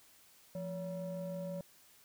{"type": "ring-modulated tone", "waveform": "triangle", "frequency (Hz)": 196, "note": "G3", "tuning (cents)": 0, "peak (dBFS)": -33, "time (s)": [0.55, 1.61], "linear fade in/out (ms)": 2, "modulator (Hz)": 369, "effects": ["white hiss -63 dBFS RMS until 2.04 s"]}